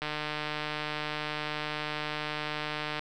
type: click train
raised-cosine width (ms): 0.3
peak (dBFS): -17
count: 450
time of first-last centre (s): 0.02-2.994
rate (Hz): 151
effects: none